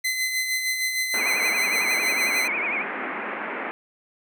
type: tone with tremolo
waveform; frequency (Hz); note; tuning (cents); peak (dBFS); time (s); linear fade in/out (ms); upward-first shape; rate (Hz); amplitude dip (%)
sawtooth; 2041; C7; -44; -18; 0.04-2.48; 10; sine; 6.5; 45
type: band-pass noise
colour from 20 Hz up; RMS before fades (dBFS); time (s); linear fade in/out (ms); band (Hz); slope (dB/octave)
white; -31; 1.14-3.71; 0; 200 to 2300; 48
type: tone with vibrato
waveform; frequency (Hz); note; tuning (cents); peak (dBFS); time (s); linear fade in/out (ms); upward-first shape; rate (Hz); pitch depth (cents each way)
sine; 2310; D7; -29; -24; 1.17-2.85; 50; triangle; 11; 160
effects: none